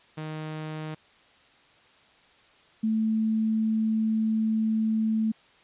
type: tone pair in turn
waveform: sawtooth / sine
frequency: 155.56 / 220 Hz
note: D#3 / A3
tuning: 0 / 0 cents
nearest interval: tritone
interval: 600 cents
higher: second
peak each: -29 / -22 dBFS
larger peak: second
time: 0.17-0.95 / 2.83-5.32 s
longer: second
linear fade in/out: 10 ms
effects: white hiss -58 dBFS RMS until 5.63 s + resampled to 8000 Hz